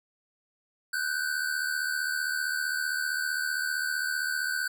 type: tone pair together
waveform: square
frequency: 1483 / 1558.4 Hz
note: F#6 / G6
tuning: +4 / -11 cents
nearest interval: minor second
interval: 85 cents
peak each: -31 / -32 dBFS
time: 0.93-4.68 s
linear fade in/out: 5 ms
effects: none